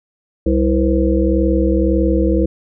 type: harmonic tone with a mistuned harmonic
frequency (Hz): 65.41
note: C2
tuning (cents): 0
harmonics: 1 / 3 / 5 / 7 / 8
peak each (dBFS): -16 / -20 / -16 / -21 / -22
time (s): 0.46-2.46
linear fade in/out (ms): 5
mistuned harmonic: 7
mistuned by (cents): +87
effects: none